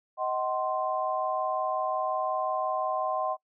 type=chord; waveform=sine; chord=C diminished; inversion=first; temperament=just; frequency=627.9 / 753.5 / 1046.5 Hz; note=Eb5 / Gb5 / C6; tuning=+16 / +31 / 0 cents; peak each=-31 dBFS; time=0.17-3.37 s; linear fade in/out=50 ms; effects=noise-tail reverb RT60 0.1 s tail -23 dB re dry